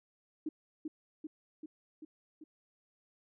sine tone with echo, 310 Hz, D#4, 6 cents flat, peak -33 dBFS, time 0.46-0.49 s, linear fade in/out 5 ms, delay 390 ms, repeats 5, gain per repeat -3 dB, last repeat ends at 2.44 s, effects none

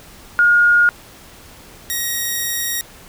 sine / 5% pulse tone pair in turn, 1428 / 1884.4 Hz, F6 / A#6, +38 / +18 cents, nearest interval perfect fourth, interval 480 cents, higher second, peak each -9 dBFS, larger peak neither, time 0.39-0.89 / 1.9-2.81 s, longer second, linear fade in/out 0 ms, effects pink hiss -42 dBFS RMS until 3.08 s

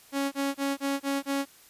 sawtooth tone bursts, 277.2 Hz, C#4, in tune, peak -22 dBFS, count 6, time 0.12-1.455 s, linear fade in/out 50 ms, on 200 ms, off 27 ms, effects white hiss -55 dBFS RMS until 1.69 s + resampled to 32000 Hz

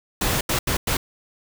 pink noise bursts at uneven times, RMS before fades -22 dBFS, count 4, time 0.21-0.41 / 0.49-0.59 / 0.67-0.77 / 0.87-0.97 s, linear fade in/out 5 ms, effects none

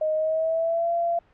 sine tone with pitch glide, 622.3 to 682.6 Hz, D#5 to F5, 0 to -40 cents, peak -21 dBFS, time 0.01-1.19 s, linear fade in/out 5 ms, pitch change +160 cents, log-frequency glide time 0.15-0.92 s, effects pink hiss -59 dBFS RMS until 1.33 s + low-pass 2000 Hz 12 dB/octave

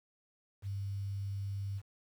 sine tone with quantisation, 99 Hz, G2, 18 cents sharp, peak -35 dBFS, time 0.62-1.82 s, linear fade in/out 50 ms, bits 10, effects none

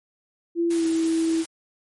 sine tone with pitch glide, 339.3 to 326.4 Hz, F4 to E4, -50 to -17 cents, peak -19 dBFS, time 0.55-1.45 s, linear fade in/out 50 ms, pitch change -67 cents, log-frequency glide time 0.7-0.86 s
white noise, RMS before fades -36 dBFS, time 0.7-1.46 s, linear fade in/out 10 ms
effects MP3 48 kbps

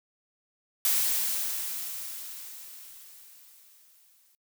blue noise with exponential decay, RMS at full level -24 dBFS, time 0.85-4.35 s, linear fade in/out 1 ms, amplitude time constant 760 ms, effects noise-tail reverb RT60 0.1 s tail -25 dB re dry

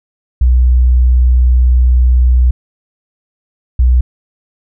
sine tone pair in turn, 62 / 62 Hz, B1 / B1, +7 / +7 cents, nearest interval unison, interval 0 cents, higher neither, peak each -5 dBFS, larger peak neither, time 0.41-2.51 / 3.79-4.01 s, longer first, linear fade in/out 5 ms, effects none

